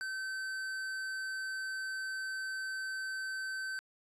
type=tone with tanh clipping; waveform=triangle; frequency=1540 Hz; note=G6; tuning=31 cents flat; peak=-38 dBFS; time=0.01-3.79 s; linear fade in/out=0 ms; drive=17 dB; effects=resampled to 32000 Hz